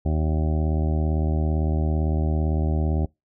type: harmonic tone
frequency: 77.78 Hz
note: D#2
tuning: in tune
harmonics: 1 / 2 / 3 / 4 / 5 / 7 / 8 / 9 / 10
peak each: -21 / -27 / -31 / -33 / -35 / -38 / -39 / -40 / -41 dBFS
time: 0.05-3.06 s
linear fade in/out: 10 ms
effects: noise-tail reverb RT60 0.2 s tail -24 dB re dry